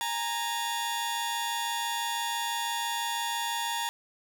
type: tone cluster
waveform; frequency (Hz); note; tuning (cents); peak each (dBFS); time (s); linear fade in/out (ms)
sawtooth; 824 / 930 / 3450; G#5 / A#5 / A7; -14 / -4 / -35; -34 / -27 / -33; 0.01-3.89; 0
effects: none